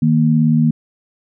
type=tone pair together; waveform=sine; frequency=156.18 / 234 Hz; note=D#3 / A#3; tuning=+7 / +7 cents; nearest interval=perfect fifth; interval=700 cents; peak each=-13 dBFS; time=0.02-0.71 s; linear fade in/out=5 ms; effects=none